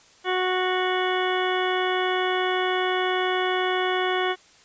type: harmonic tone with a mistuned harmonic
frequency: 368.4 Hz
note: F#4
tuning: 7 cents flat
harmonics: 1 / 2 / 3 / 4 / 5 / 6 / 8 / 9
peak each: -25 / -28 / -30 / -31 / -32 / -33 / -34 / -35 dBFS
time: 0.24-4.36 s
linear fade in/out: 50 ms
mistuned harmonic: 9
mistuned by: +55 cents
effects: white hiss -54 dBFS RMS until 4.64 s + resampled to 16000 Hz